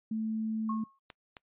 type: tone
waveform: sine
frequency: 220 Hz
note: A3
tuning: in tune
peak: -30 dBFS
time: 0.11-0.84 s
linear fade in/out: 5 ms
type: tone with exponential decay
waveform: sine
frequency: 1089 Hz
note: C#6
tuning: 31 cents flat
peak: -32 dBFS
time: 0.69-0.99 s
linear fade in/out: 5 ms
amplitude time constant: 64 ms
type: clicks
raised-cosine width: 0.2 ms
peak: -27 dBFS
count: 2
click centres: 1.102 / 1.368 s
effects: noise-tail reverb RT60 0.1 s tail -23 dB re dry + resampled to 8000 Hz